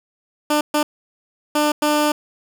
15% pulse tone bursts at uneven times, 298.5 Hz, D4, 28 cents sharp, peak -9 dBFS, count 4, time 0.5-0.61 / 0.74-0.83 / 1.55-1.72 / 1.82-2.12 s, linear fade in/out 5 ms, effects none

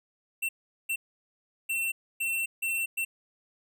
square tone bursts at uneven times, 2703 Hz, E7, 43 cents sharp, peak -28 dBFS, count 6, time 0.42-0.49 / 0.89-0.96 / 1.69-1.92 / 2.2-2.46 / 2.62-2.86 / 2.97-3.05 s, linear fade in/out 10 ms, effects none

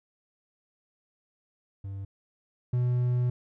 triangle tone pair in turn, 98 / 123.47 Hz, G2 / B2, 0 / 0 cents, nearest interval major third, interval 400 cents, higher second, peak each -32 / -21 dBFS, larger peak second, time 1.84-2.05 / 2.73-3.3 s, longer second, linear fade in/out 5 ms, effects none

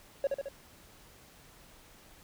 triangle tone with echo, 553 Hz, C#5, 4 cents flat, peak -22 dBFS, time 0.24-0.27 s, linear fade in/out 2 ms, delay 72 ms, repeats 3, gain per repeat -4 dB, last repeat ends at 0.486 s, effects tanh soft clip ceiling -20 dBFS + pink hiss -57 dBFS RMS until 2.23 s

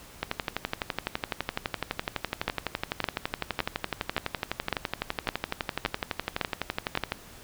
two click trains, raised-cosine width 0.3 ms, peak -9 / -11 dBFS, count 9 / 83, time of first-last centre 2.48-6.974 / 0.23-7.121 s, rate 1.78 / 11.9 Hz, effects pink hiss -49 dBFS RMS until 7.43 s

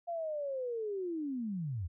sine linear sweep, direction down, 697 to 75.9 Hz, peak -34 dBFS, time 0.07-1.88 s, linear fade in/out 20 ms, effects none

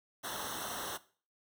pink noise with comb filter, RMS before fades -40 dBFS, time 0.23-0.98 s, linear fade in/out 20 ms, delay 0.42 ms, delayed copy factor -1, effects noise-tail reverb RT60 0.4 s tail -17 dB re dry

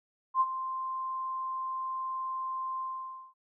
sine tone with ADSR envelope, 1046.5 Hz, C6, in tune, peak -20 dBFS, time 0.34-3.34 s, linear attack 66 ms, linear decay 43 ms, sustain -12 dB, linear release 540 ms, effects none

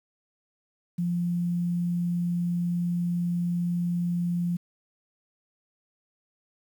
sine tone with quantisation, 174.2 Hz, F3, 4 cents flat, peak -24 dBFS, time 0.98-4.57 s, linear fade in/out 10 ms, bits 9, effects none

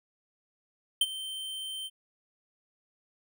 square tone with ADSR envelope, 3112 Hz, G7, 13 cents flat, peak -20 dBFS, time 1.01-1.9 s, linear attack 4 ms, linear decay 39 ms, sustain -16 dB, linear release 42 ms, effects none

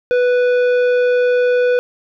sine tone with tanh clipping, 493.9 Hz, B4, in tune, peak -13 dBFS, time 0.11-1.79 s, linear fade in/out 0 ms, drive 11 dB, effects none

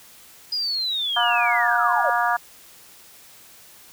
sine linear sweep, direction down, 4978 to 512 Hz, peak -22 dBFS, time 0.52-2.1 s, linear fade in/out 5 ms
harmonic tone, 238.2 Hz, A#3, 38 cents sharp, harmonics 3 / 4 / 5 / 6 / 7, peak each -23 / -24 / -25 / -26 / -26 dBFS, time 1.16-2.37 s, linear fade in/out 10 ms
effects white hiss -48 dBFS RMS until 3.92 s

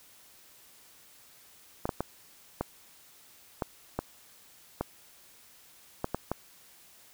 clicks, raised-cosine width 1 ms, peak -15 dBFS, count 10, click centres 1.855 / 1.892 / 2.006 / 2.61 / 3.622 / 3.99 / 4.81 / 6.044 / 6.146 / 6.316 s, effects white hiss -57 dBFS RMS until 7.13 s

